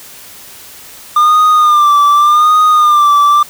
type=tone with vibrato; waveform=triangle; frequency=1201 Hz; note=D6; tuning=38 cents sharp; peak=-3 dBFS; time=1.16-3.43 s; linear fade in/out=5 ms; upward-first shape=sine; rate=0.86 Hz; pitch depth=59 cents each way; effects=white hiss -34 dBFS RMS until 3.49 s